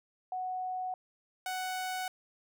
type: tone pair in turn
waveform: sine / sawtooth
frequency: 740 / 743.2 Hz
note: F#5 / F#5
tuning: 0 / +7 cents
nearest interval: unison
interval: 7 cents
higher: second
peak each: -33 / -30 dBFS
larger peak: second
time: 0.32-0.94 / 1.46-2.08 s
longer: neither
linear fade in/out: 2 ms
effects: none